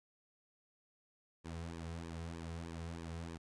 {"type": "tone with flanger", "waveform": "sawtooth", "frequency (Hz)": 83.2, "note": "E2", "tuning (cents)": 17, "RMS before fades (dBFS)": -45, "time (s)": [1.44, 3.38], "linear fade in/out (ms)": 20, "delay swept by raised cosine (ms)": [1.4, 3.5], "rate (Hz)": 3.2, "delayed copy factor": -0.9, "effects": ["resampled to 22050 Hz", "13-bit"]}